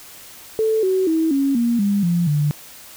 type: tone with pitch steps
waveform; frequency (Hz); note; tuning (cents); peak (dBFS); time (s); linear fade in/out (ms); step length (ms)
sine; 440 / 376.5 / 322.1 / 275.6 / 235.8 / 201.7 / 172.61 / 147.68; A4 / F#4 / E4 / C#4 / A#3 / G3 / F3 / D3; 0 / +30 / -40 / -10 / +20 / +50 / -20 / +10; -15; 0.59-2.51; 0; 240
effects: white hiss -41 dBFS RMS until 2.96 s